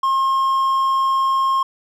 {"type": "tone", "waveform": "triangle", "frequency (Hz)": 1071, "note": "C6", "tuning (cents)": 40, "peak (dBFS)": -13, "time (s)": [0.03, 1.63], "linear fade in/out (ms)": 5, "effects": []}